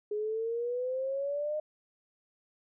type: exponential sweep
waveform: sine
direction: up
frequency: 415.3 to 615 Hz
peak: -30 dBFS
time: 0.11-1.6 s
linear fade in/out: 5 ms
effects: none